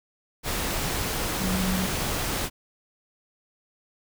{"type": "tone in noise", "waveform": "sine", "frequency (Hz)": 186.4, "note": "F#3", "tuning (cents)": 13, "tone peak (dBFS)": -25, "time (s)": [1.39, 1.89], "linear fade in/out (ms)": 50, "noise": "pink", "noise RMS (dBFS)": -28, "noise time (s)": [0.43, 2.5], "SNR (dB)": 0, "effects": []}